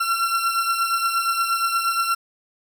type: beating tone pair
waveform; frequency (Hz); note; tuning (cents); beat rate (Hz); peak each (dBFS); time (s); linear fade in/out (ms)
40% pulse; 1358 / 1366.5; F6 / F6; -49 / -38; 8.5; -20 / -25; 0-2.15; 10
effects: none